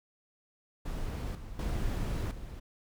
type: noise with level steps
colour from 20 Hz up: brown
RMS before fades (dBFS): -35 / -44 / -32 / -43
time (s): 0.85-2.6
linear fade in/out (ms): 10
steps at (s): 1.35 / 1.59 / 2.31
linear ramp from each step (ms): 2
effects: none